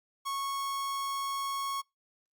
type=tone; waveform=45% pulse; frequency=1101 Hz; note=C#6; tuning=12 cents flat; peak=-32 dBFS; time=0.25-1.82 s; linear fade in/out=20 ms; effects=noise-tail reverb RT60 0.2 s tail -26 dB re dry + Opus 48 kbps